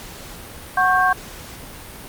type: tone cluster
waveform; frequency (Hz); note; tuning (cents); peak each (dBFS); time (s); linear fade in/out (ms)
sine; 740 / 1097 / 1578; F#5 / C#6 / G6; 0 / -18 / +11; -18; 0.77-1.13; 5
effects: pink hiss -37 dBFS RMS until 2.08 s + Opus 48 kbps